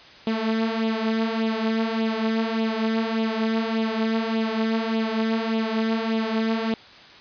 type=tone with flanger; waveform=sawtooth; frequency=223.2 Hz; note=A3; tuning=25 cents sharp; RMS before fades=-24 dBFS; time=0.27-6.74 s; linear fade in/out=2 ms; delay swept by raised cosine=0.29 to 5.09 ms; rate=1.7 Hz; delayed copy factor=+0.6; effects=white hiss -46 dBFS RMS until 7.2 s + resampled to 11025 Hz

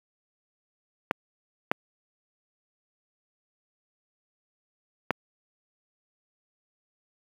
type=clicks; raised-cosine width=0.5 ms; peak=-7 dBFS; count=3; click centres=1.111 / 1.715 / 5.107 s; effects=high-pass 150 Hz 12 dB/octave + 7-bit

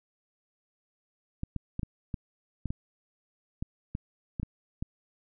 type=clicks; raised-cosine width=5 ms; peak=-20 dBFS; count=12; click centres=1.434 / 1.563 / 1.794 / 1.832 / 2.142 / 2.657 / 2.705 / 3.625 / 3.951 / 4.398 / 4.431 / 4.825 s; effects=none

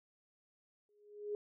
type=tone with exponential growth; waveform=sine; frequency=415.3 Hz; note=G#4; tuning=in tune; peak=-34 dBFS; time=0.89-1.35 s; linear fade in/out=1 ms; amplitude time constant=100 ms; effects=none

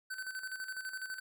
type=tone with tremolo; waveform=square; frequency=1527 Hz; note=G6; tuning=46 cents flat; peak=-38 dBFS; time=0.1-1.2 s; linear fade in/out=10 ms; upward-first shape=square; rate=12 Hz; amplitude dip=60%; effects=none

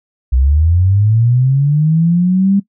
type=linear sweep; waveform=sine; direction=up; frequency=60.4 to 200.9 Hz; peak=-8 dBFS; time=0.32-2.6 s; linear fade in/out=10 ms; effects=noise-tail reverb RT60 0.1 s tail -19 dB re dry

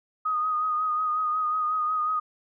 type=tone with vibrato; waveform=sine; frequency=1244.5 Hz; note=D#6; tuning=in tune; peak=-23 dBFS; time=0.25-2.2 s; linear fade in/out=10 ms; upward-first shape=sine; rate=5.5 Hz; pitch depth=31 cents each way; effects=none

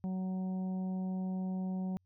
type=harmonic tone; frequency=186.5 Hz; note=F#3; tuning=14 cents sharp; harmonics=1 / 2 / 3 / 4 / 5; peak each=-33 / -51 / -52 / -51 / -59 dBFS; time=0.04-1.97 s; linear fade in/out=0 ms; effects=added 92 Hz sine -70 dBFS peak until 2.05 s

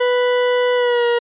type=tone with pitch glide; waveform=40% pulse; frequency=493.9 to 475.2 Hz; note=B4 to A#4; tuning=0 to +33 cents; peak=-13 dBFS; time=0-1.19 s; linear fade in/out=10 ms; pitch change=-67 cents; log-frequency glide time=0.75-1.06 s; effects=resampled to 8000 Hz

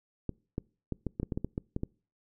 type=clicks; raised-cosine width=3 ms; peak=-19 dBFS; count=12; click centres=0.293 / 0.581 / 0.923 / 1.067 / 1.199 / 1.231 / 1.322 / 1.375 / 1.446 / 1.579 / 1.764 / 1.834 s; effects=noise-tail reverb RT60 0.4 s tail -26 dB re dry

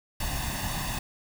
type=noise with comb filter; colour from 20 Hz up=pink; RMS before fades=-31 dBFS; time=0.2-0.99 s; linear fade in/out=5 ms; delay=1.1 ms; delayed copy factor=+0.75; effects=none

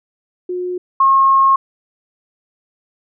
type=tone pair in turn; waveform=sine; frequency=360.6 / 1080.6 Hz; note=F#4 / C#6; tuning=-45 / -44 cents; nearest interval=octave + perfect fifth; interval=1901 cents; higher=second; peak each=-19 / -8 dBFS; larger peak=second; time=0.49-0.78 / 1-1.56 s; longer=second; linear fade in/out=5 ms; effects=none

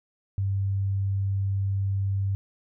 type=tone; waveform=sine; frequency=98 Hz; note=G2; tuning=in tune; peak=-23 dBFS; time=0.38-2.35 s; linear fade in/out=0 ms; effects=none

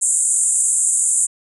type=band-pass noise; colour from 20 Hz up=white; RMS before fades=-17 dBFS; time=0.01-1.27 s; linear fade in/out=20 ms; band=7100 to 9600 Hz; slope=96 dB/octave; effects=none

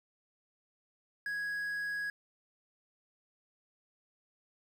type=tone with quantisation; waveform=triangle; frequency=1661.2 Hz; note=G#6; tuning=in tune; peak=-32 dBFS; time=1.26-2.1 s; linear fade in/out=2 ms; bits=10; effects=none

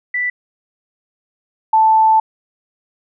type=tone pair in turn; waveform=sine; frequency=1975.5 / 880 Hz; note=B6 / A5; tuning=0 / 0 cents; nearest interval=octave + major second; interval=1400 cents; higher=first; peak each=-16 / -8 dBFS; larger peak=second; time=0.14-0.3 / 1.73-2.2 s; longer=second; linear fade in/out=5 ms; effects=none

